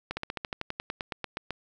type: slowing click train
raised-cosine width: 0.3 ms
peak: -16 dBFS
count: 16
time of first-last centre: 0.11-1.507 s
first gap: 60 ms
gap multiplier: 1.06
effects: none